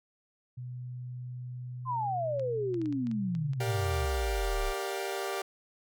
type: tone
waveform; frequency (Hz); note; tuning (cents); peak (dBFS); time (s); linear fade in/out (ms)
sine; 124.4; B2; +13; -37; 0.57-4.06; 10
type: exponential sweep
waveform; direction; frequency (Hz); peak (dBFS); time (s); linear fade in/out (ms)
sine; down; 1062 to 30.87; -29; 1.85-4.74; 50
type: clicks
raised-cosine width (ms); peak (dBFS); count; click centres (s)
0.2; -33; 11; 2.396 / 2.743 / 2.816 / 2.858 / 2.926 / 3.07 / 3.114 / 3.351 / 3.534 / 4.059 / 4.356
type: chord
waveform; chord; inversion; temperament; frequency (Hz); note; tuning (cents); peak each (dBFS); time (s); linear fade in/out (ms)
sawtooth; G minor seventh; none; equal with one note detuned; 392 / 466.2 / 587.3 / 711.5; G4 / Bb4 / D5 / F5; 0 / 0 / 0 / +32; -31 / -36 / -36 / -36; 3.6-5.42; 5
effects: none